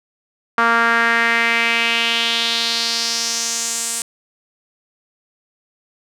sawtooth tone with band-pass filter sweep, 231.7 Hz, A#3, 10 cents flat, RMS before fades -18 dBFS, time 0.58-4.02 s, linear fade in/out 2 ms, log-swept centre 1300 to 8500 Hz, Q 3.1, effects none

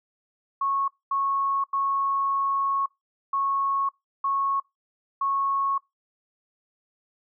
sine tone bursts at uneven times, 1100 Hz, C#6, 14 cents flat, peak -22 dBFS, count 6, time 0.61-0.88 / 1.11-1.64 / 1.73-2.86 / 3.33-3.89 / 4.24-4.6 / 5.21-5.78 s, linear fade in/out 5 ms, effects noise-tail reverb RT60 0.2 s tail -25 dB re dry

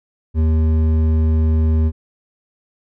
sine tone with hard clipping, 79.2 Hz, D#2, 31 cents sharp, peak -14 dBFS, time 0.34-1.92 s, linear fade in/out 50 ms, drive 9 dB, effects none

